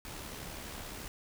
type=noise with amplitude modulation; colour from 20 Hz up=pink; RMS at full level=-42 dBFS; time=0.05-1.08 s; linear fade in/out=0 ms; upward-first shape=sine; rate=71.6 Hz; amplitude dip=40%; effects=none